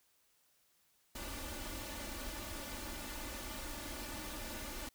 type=noise with comb filter; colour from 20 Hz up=pink; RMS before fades=-44 dBFS; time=1.15-4.89 s; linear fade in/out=5 ms; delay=3.4 ms; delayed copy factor=+0.9; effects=white hiss -73 dBFS RMS until 4.94 s